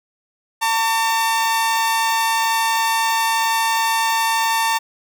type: tone pair together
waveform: sawtooth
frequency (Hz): 903 / 1139.3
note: A5 / C#6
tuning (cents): +45 / +47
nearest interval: major third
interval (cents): 402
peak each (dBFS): -13 / -22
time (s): 0.61-4.79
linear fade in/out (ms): 20
effects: none